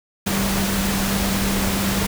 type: tone in noise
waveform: sine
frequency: 196 Hz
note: G3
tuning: in tune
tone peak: -22 dBFS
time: 0.26-2.07 s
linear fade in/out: 10 ms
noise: pink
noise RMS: -23 dBFS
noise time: 0.26-2.07 s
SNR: -2 dB
effects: none

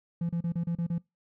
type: tone bursts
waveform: triangle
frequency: 170 Hz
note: F3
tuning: 46 cents flat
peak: -24 dBFS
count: 7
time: 0.21-0.982 s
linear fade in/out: 5 ms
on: 82 ms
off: 33 ms
effects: noise-tail reverb RT60 0.2 s tail -24 dB re dry + tanh soft clip ceiling -21 dBFS

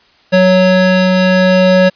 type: tone pair together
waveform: square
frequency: 185.21 / 555 Hz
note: F#3 / C#5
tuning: +2 / +2 cents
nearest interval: octave + perfect fifth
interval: 1900 cents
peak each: -10 dBFS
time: 0.32-1.9 s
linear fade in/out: 20 ms
effects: white hiss -49 dBFS RMS until 1.95 s + resampled to 11025 Hz

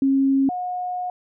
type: tone pair in turn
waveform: sine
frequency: 271.2 / 724 Hz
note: C#4 / F#5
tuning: -38 / -38 cents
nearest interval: octave + perfect fourth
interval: 1700 cents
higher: second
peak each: -15 / -24 dBFS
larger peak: first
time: 0.02-0.49 / 0.49-1.1 s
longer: second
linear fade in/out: 2 ms
effects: none

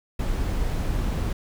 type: noise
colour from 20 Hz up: brown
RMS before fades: -25 dBFS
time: 0.19-1.33 s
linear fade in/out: 5 ms
effects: none

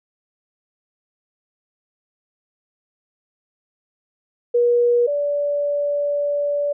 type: tone pair in turn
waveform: sine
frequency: 480.1 / 578.4 Hz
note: B4 / D5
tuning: -49 / -27 cents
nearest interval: minor third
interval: 322 cents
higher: second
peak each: -13 / -18 dBFS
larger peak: first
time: 4.54-5.07 / 5.07-6.73 s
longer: second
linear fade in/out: 10 ms
effects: none

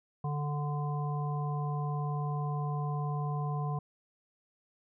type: harmonic tone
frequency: 146.83 Hz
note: D3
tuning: in tune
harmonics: 1 / 3 / 5 / 7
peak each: -31 / -44 / -41 / -41 dBFS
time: 0.24-3.79 s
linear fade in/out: 5 ms
effects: none

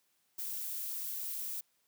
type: noise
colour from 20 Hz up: violet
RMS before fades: -39 dBFS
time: 0.38-1.61 s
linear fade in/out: 10 ms
effects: white hiss -75 dBFS RMS until 1.87 s + high-pass 100 Hz 12 dB/octave

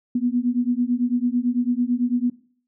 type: beating tone pair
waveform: sine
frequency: 240 / 249 Hz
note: B3 / B3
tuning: -49 / +14 cents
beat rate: 9 Hz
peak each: -22 dBFS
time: 0.15-2.3 s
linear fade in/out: 5 ms
effects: noise-tail reverb RT60 0.5 s tail -18 dB re dry

